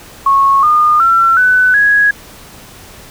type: tone with pitch steps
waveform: sine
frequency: 1098 / 1218.3 / 1351.8 / 1499.9 / 1664.3 Hz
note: C#6 / D#6 / E6 / F#6 / G#6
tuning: -17 / -37 / +43 / +23 / +3 cents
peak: -6 dBFS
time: 0.26-2.11 s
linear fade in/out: 5 ms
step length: 370 ms
effects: pink hiss -36 dBFS RMS until 3.1 s